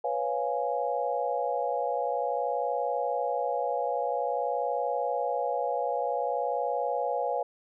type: chord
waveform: sine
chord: C# dominant seventh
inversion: third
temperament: equal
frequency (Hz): 493.9 / 554.4 / 698.5 / 830.6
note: B4 / C#5 / E#5 / G#5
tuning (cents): 0 / 0 / 0 / 0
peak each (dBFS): -32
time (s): 0.04-7.43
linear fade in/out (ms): 5
effects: none